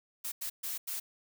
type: noise bursts at uneven times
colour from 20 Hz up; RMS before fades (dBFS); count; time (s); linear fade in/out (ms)
blue; -37; 4; 0.24-0.32 / 0.41-0.5 / 0.63-0.78 / 0.87-1; 10
effects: none